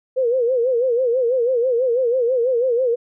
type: tone with vibrato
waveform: sine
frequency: 493 Hz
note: B4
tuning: 3 cents flat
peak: -15 dBFS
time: 0.16-2.96 s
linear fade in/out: 20 ms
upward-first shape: sine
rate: 6.1 Hz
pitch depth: 120 cents each way
effects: none